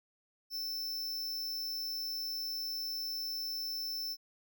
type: tone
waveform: square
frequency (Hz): 5320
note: E8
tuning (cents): +15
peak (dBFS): -36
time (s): 0.5-4.17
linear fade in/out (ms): 50
effects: none